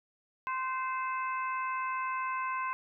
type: harmonic tone with a mistuned harmonic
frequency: 521 Hz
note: C5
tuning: 7 cents flat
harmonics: 2 / 3 / 4 / 5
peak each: -32 / -40 / -43 / -43 dBFS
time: 0.47-2.73 s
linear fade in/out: 0 ms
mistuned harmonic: 3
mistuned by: -31 cents
effects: none